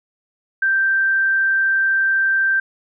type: tone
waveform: sine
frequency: 1568 Hz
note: G6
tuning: in tune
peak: -14 dBFS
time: 0.62-2.6 s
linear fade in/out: 5 ms
effects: none